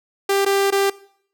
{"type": "tone with dropouts", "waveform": "sawtooth", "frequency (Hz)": 395.2, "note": "G4", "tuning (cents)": 14, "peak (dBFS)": -12, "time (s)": [0.29, 0.9], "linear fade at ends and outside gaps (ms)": 5, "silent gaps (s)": [[0.45, 0.461], [0.705, 0.723]], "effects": ["noise-tail reverb RT60 0.6 s tail -20 dB re dry"]}